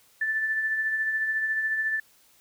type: tone with tremolo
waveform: sine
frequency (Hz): 1760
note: A6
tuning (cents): 0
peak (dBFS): -22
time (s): 0.21-2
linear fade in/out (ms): 5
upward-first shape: triangle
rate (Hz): 14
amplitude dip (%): 45
effects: white hiss -60 dBFS RMS until 2.4 s